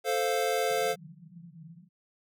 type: chord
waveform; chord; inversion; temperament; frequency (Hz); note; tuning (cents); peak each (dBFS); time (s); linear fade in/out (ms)
square; F major; first; equal; 440 / 523.3 / 698.5; A4 / C5 / F5; 0 / 0 / 0; -31; 0.04-0.96; 50
type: band-pass noise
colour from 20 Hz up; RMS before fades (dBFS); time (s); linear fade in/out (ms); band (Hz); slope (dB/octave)
white; -50; 0.69-1.89; 20; 150 to 180; 96
effects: none